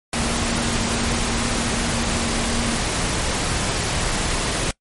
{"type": "tone in noise", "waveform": "sine", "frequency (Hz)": 233, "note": "A#3", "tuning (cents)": -1, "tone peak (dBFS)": -26, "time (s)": [0.15, 2.76], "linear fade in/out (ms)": 2, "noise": "pink", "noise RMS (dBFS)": -22, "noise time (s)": [0.13, 4.71], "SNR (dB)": -7, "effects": ["noise-tail reverb RT60 0.1 s tail -22 dB re dry", "MP3 48 kbps"]}